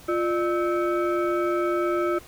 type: tone with frequency modulation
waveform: sine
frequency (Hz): 349.2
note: F4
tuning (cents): 0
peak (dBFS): -21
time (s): 0.08-2.19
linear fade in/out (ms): 10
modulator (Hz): 951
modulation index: 1
effects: pink hiss -48 dBFS RMS until 2.27 s